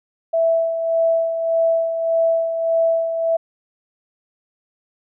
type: tone with tremolo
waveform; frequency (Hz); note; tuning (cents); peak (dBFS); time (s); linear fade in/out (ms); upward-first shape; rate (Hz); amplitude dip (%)
sine; 659.3; E5; 0; -13; 0.33-3.37; 10; sine; 1.7; 55
effects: none